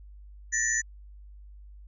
sine tone cluster, 1776 / 1892 / 6090 / 6900 Hz, A6 / A#6 / F#8 / A8, +16 / +25 / +49 / -35 cents, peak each -30 dBFS, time 0.52-0.82 s, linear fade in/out 20 ms, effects added 50 Hz sine -45 dBFS peak until 1.87 s

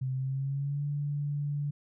sine tone with pitch glide, 130.6 to 144.91 Hz, C3 to D3, -3 to -23 cents, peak -29 dBFS, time 0.01-1.71 s, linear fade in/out 10 ms, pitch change +180 cents, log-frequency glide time 0.14-0.84 s, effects none

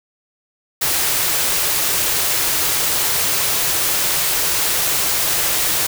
white band-stop noise, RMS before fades -18 dBFS, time 0.81-5.87 s, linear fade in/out 10 ms, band 190 to 280 Hz, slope 96 dB/octave, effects none

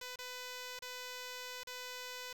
5% pulse tone with dropouts, 500 Hz, B4, 21 cents sharp, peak -32 dBFS, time 0.01-2.33 s, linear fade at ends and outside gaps 5 ms, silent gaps 0.159-0.187 / 0.791-0.821 / 1.635-1.67 s, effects 10-bit

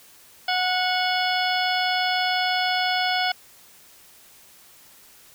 harmonic tone with a mistuned harmonic, 734 Hz, F#5, 14 cents flat, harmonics 1 / 2 / 3 / 4 / 5 / 6 / 7, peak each -24 / -27 / -29 / -30 / -31 / -32 / -32 dBFS, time 0.48-3.32 s, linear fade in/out 5 ms, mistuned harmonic 5, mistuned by -120 cents, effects white hiss -51 dBFS RMS until 5.34 s

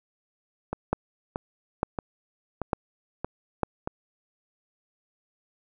two click trains, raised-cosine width 1 ms, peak -9 / -15 dBFS, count 4 / 6, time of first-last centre 0.93-3.633 / 0.73-3.875 s, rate 1.11 / 1.59 Hz, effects none

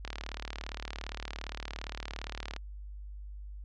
click train, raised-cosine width 0.2 ms, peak -20 dBFS, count 95, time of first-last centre 0.05-2.563 s, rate 37.4 Hz, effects added 50 Hz sine -41 dBFS peak until 3.64 s + low-pass 5000 Hz 12 dB/octave

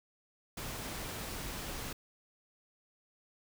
pink noise, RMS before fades -41 dBFS, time 0.57-1.93 s, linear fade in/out 5 ms, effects none

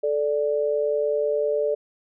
sine tone pair together, 437.1 / 587.3 Hz, A4 / D5, -11 / 0 cents, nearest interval perfect fourth, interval 511 cents, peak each -23 dBFS, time 0.03-1.75 s, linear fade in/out 10 ms, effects none

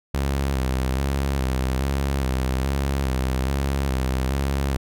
sawtooth tone with vibrato, 66.8 Hz, C2, 36 cents sharp, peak -17 dBFS, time 0.14-4.77 s, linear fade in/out 5 ms, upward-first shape square, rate 1.2 Hz, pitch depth 48 cents each way, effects none

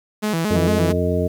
sawtooth tone with vibrato, 187 Hz, F#3, 19 cents sharp, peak -15 dBFS, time 0.22-0.93 s, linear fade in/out 20 ms, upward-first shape square, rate 4.4 Hz, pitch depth 220 cents each way
harmonic tone, 88.9 Hz, F2, 31 cents sharp, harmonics 1 / 2 / 3 / 4 / 5 / 7, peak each -22 / -24 / -26 / -27 / -23 / -24 dBFS, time 0.5-1.28 s, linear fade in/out 10 ms
effects 8-bit

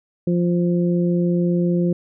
harmonic tone, 174.61 Hz, F3, in tune, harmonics 1 / 2 / 3, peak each -17 / -22 / -28 dBFS, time 0.27-1.93 s, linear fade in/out 5 ms, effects none

